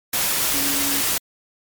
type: tone in noise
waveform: sine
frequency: 280.2 Hz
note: C#4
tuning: 19 cents sharp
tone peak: -28 dBFS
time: 0.54-1.01 s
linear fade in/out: 5 ms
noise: white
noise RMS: -21 dBFS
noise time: 0.13-1.18 s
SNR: -10 dB
effects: MP3 96 kbps

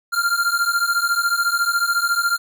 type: beating tone pair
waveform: square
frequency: 1386 / 1400 Hz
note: F6 / F6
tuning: -14 / +4 cents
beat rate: 14 Hz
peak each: -21 dBFS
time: 0.12-2.38 s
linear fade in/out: 20 ms
effects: none

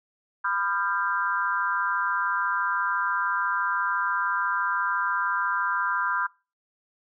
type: tone cluster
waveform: sine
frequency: 998 / 1209 / 1383 / 1583 Hz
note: B5 / D6 / F6 / G6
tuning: +18 / +50 / -17 / +17 cents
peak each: -29 / -31 / -27 / -29 dBFS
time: 0.44-6.27 s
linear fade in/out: 10 ms
effects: noise-tail reverb RT60 0.3 s tail -23 dB re dry

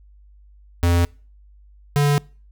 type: tone pair in turn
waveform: square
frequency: 86.3 / 144.5 Hz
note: F2 / D3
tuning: -20 / -28 cents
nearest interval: major sixth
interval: 892 cents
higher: second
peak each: -15 dBFS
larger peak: neither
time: 0.83-1.05 / 1.96-2.18 s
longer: neither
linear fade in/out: 0 ms
effects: noise-tail reverb RT60 0.4 s tail -25 dB re dry + added 50 Hz sine -46 dBFS peak until 2.51 s

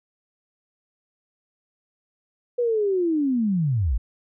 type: linear sweep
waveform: sine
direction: down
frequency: 493.9 to 46.25 Hz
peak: -19 dBFS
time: 2.58-3.98 s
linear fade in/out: 10 ms
effects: none

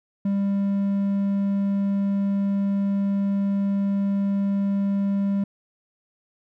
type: tone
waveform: triangle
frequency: 198.6 Hz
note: G3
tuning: 23 cents sharp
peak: -18 dBFS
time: 0.25-5.44 s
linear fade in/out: 5 ms
effects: none

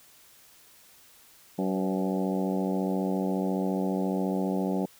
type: harmonic tone with a mistuned harmonic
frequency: 94.5 Hz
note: F#2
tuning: 37 cents sharp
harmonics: 2 / 3 / 4 / 5 / 6 / 7 / 8 / 9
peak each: -28 / -32 / -34 / -36 / -38 / -39 / -40 / -41 dBFS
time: 1.58-4.86 s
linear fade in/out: 10 ms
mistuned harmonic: 5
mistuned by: +47 cents
effects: white hiss -56 dBFS RMS until 4.99 s

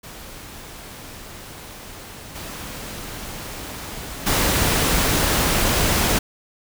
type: noise with level steps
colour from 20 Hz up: pink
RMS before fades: -38 / -33 / -19 dBFS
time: 0.03-6.19 s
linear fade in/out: 10 ms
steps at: 2.35 / 4.26 s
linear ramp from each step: 10 ms
effects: none

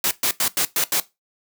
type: noise bursts at uneven times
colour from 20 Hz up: white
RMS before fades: -20 dBFS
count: 6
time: 0.04-0.11 / 0.23-0.31 / 0.4-0.48 / 0.57-0.65 / 0.76-0.84 / 0.92-1 s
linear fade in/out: 2 ms
effects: noise-tail reverb RT60 0.2 s tail -17 dB re dry + high-pass 150 Hz 12 dB/octave

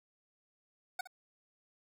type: tone with echo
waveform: 25% pulse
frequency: 740 Hz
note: F#5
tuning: in tune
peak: -30 dBFS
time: 0.99-1.01 s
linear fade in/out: 5 ms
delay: 64 ms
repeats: 1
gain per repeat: -14 dB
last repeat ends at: 1.074 s
effects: none

